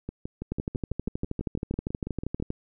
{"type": "two click trains", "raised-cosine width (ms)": 3, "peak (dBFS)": [-16, -20], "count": [26, 15], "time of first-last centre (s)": [[0.52, 2.504], [0.09, 2.4]], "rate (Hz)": [12.6, 6.06], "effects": []}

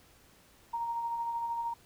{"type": "tone with tremolo", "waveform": "sine", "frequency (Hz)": 932.3, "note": "A#5", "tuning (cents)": 0, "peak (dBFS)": -30, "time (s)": [0.73, 1.74], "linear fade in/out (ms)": 10, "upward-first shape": "sine", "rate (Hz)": 13, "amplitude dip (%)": 35, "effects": ["pink hiss -61 dBFS RMS until 1.85 s"]}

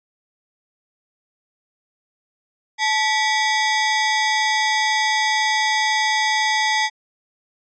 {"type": "ring-modulated tone", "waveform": "sawtooth", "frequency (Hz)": 1412, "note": "F6", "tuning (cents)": 19, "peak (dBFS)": -10, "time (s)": [2.78, 6.9], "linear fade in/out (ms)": 50, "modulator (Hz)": 545, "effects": ["resampled to 16000 Hz"]}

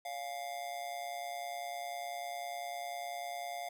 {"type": "tone with amplitude modulation", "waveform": "square", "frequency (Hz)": 701, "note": "F5", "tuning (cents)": 6, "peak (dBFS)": -36, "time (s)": [0.05, 3.69], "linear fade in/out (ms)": 5, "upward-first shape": "sine", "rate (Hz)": 130, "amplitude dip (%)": 75, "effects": []}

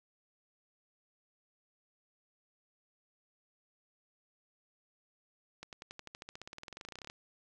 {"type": "accelerating click train", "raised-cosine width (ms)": 0.2, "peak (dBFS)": -28, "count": 28, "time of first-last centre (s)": [5.63, 7.099], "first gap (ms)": 98, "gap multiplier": 0.95, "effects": []}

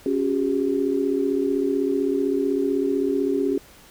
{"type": "chord", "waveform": "sine", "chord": "C# suspended fourth", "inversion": "none", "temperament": "equal with one note detuned", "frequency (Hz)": [277.2, 370, 405.8], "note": ["C#4", "F#4", "G#4"], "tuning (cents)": [0, 0, -40], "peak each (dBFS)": [-23, -25, -24], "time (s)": [0.06, 3.58], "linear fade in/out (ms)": 2, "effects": ["pink hiss -49 dBFS RMS until 3.9 s"]}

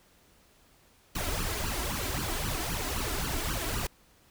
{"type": "noise with flanger", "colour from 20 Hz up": "pink", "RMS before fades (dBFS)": -32, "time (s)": [1.15, 3.87], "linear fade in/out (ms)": 5, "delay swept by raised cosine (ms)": [0.67, 3.07], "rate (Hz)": 3.8, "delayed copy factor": 0.85, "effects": ["pink hiss -62 dBFS RMS until 4.3 s"]}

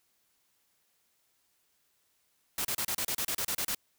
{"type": "noise bursts", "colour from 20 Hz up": "white", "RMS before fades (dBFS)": -32, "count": 12, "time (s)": [2.58, 3.748], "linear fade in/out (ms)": 2, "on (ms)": 68, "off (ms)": 32, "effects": ["white hiss -73 dBFS RMS until 3.98 s"]}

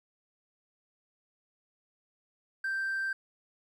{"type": "tone", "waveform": "triangle", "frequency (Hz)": 1568, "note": "G6", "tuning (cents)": 0, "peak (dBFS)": -27, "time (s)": [2.64, 3.13], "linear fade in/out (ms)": 5, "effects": ["tanh soft clip ceiling -25 dBFS"]}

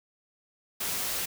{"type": "noise with amplitude modulation", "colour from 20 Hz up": "white", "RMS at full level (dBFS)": -30, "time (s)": [0.8, 1.26], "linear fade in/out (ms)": 10, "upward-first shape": "sine", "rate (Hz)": 255, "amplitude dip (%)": 30, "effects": []}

